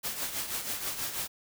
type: noise with tremolo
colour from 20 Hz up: white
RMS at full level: -32 dBFS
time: 0.03-1.28 s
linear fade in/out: 20 ms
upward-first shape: triangle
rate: 6.2 Hz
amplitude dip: 65%
effects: none